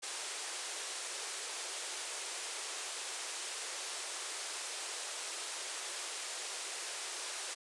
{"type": "band-pass noise", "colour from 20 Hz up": "white", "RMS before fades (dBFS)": -42, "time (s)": [0.02, 7.55], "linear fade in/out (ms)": 20, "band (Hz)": [350, 9800], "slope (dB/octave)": 48, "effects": ["resampled to 24000 Hz"]}